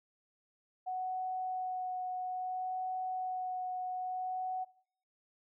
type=tone with vibrato; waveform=sine; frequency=740 Hz; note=F#5; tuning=in tune; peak=-34 dBFS; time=0.86-4.65 s; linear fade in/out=20 ms; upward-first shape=sine; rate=0.6 Hz; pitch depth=10 cents each way; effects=noise-tail reverb RT60 0.6 s tail -21 dB re dry